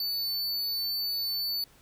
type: tone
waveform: square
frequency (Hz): 4499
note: C#8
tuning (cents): +25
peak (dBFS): -29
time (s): 0-1.64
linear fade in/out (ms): 2
effects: pink hiss -59 dBFS RMS until 1.81 s